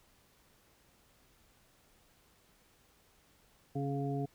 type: harmonic tone with a mistuned harmonic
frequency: 140.3 Hz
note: C#3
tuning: 21 cents sharp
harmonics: 1 / 2 / 3 / 5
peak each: -35 / -38 / -40 / -42 dBFS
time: 3.75-4.26 s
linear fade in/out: 10 ms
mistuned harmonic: 2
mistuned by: -21 cents
effects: pink hiss -67 dBFS RMS until 4.34 s